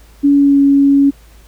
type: tone with pitch glide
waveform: sine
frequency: 283.5 to 279.1 Hz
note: C#4 to C#4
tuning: +39 to +12 cents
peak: -6 dBFS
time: 0.23-1.11 s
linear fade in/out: 20 ms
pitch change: -27 cents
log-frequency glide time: 0.33-0.6 s
effects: added 54 Hz sine -40 dBFS peak until 1.47 s + pink hiss -48 dBFS RMS until 1.47 s